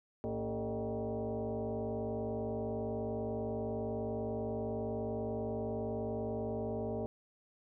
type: tone with frequency modulation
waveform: sine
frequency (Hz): 109.5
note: A2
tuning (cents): -8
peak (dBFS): -34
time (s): 0.24-7.06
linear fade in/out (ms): 0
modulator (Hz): 169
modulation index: 3.4
effects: none